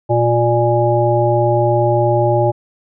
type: harmonic tone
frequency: 118.5 Hz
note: A#2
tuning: 29 cents sharp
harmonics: 1 / 3 / 5 / 7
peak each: -16 / -17 / -16 / -18 dBFS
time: 0.09-2.52 s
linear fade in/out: 20 ms
effects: none